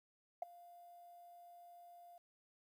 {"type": "tone with ADSR envelope", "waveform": "sine", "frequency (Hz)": 698.5, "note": "F5", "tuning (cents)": 0, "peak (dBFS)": -33, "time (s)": [0.42, 2.18], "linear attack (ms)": 4, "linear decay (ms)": 12, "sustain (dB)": -23, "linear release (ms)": 4, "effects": ["tanh soft clip ceiling -31 dBFS", "12-bit"]}